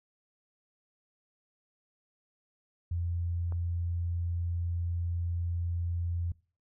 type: tone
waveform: sine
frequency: 86 Hz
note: F2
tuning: 26 cents flat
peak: -29 dBFS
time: 2.91-6.32 s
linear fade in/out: 5 ms
type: click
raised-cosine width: 1 ms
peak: -33 dBFS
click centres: 3.523 s
effects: noise-tail reverb RT60 0.4 s tail -23 dB re dry